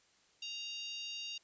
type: harmonic tone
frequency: 932.3 Hz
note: A#5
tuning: in tune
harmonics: 3 / 4 / 5 / 6 / 7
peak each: -43 / -47 / -48 / -54 / -54 dBFS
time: 0.42-1.38 s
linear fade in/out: 5 ms
effects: white hiss -69 dBFS RMS until 1.43 s + resampled to 16000 Hz